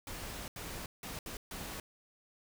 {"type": "noise bursts at uneven times", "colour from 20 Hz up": "pink", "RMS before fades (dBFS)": -43, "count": 5, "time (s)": [[0.07, 0.48], [0.56, 0.86], [1.03, 1.19], [1.26, 1.37], [1.51, 1.8]], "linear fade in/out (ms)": 2, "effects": []}